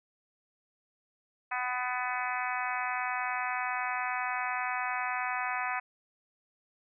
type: harmonic tone with a mistuned harmonic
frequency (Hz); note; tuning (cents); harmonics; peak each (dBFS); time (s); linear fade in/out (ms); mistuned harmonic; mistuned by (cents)
249.9; B3; +21; 3 / 4 / 5 / 6 / 7 / 8 / 9 / 10; -36 / -37 / -38 / -39 / -39 / -40 / -41 / -41; 1.51-5.8; 10; 10; +26
effects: none